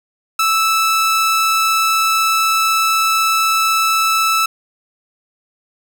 sawtooth tone, 1314 Hz, E6, 6 cents flat, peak -9 dBFS, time 0.39-4.46 s, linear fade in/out 5 ms, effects none

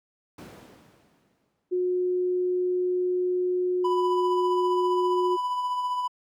brown noise with exponential decay, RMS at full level -34 dBFS, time 0.38-1.86 s, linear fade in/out 5 ms, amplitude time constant 320 ms
sine tone, 362.3 Hz, F#4, 36 cents flat, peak -22 dBFS, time 1.71-5.37 s, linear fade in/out 20 ms
triangle tone with tremolo, 993 Hz, B5, 9 cents sharp, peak -22 dBFS, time 3.84-6.08 s, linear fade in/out 10 ms, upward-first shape sine, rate 15 Hz, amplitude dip 35%
effects high-pass 200 Hz 12 dB/octave

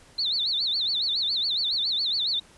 sine tone with vibrato, 3984 Hz, B7, 14 cents sharp, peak -23 dBFS, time 0.18-2.4 s, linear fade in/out 10 ms, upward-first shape sine, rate 7.2 Hz, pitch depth 220 cents each way, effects pink hiss -54 dBFS RMS until 2.57 s + resampled to 24000 Hz

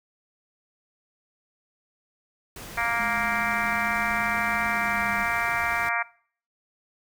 pink noise, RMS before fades -40 dBFS, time 2.56-5.89 s, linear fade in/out 2 ms
harmonic tone, 233.5 Hz, A#3, 3 cents sharp, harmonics 3 / 4 / 5 / 6 / 7 / 8 / 9 / 10, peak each -32 / -32 / -32 / -32 / -32 / -32 / -32 / -32 dBFS, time 2.77-6.03 s, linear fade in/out 10 ms
sine tone with pitch glide, 211.4 to 203.3 Hz, G#3 to G#3, +31 to -37 cents, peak -35 dBFS, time 2.99-5.24 s, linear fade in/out 10 ms, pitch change -68 cents, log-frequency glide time 4.7-5.1 s
effects noise-tail reverb RT60 0.5 s tail -20 dB re dry

